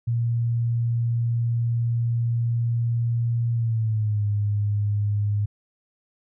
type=tone with pitch glide; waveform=sine; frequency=117.4 to 103.39 Hz; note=A#2 to G#2; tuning=+13 to -7 cents; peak=-20 dBFS; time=0.07-5.46 s; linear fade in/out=10 ms; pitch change=-220 cents; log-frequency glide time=3.53-4.24 s; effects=none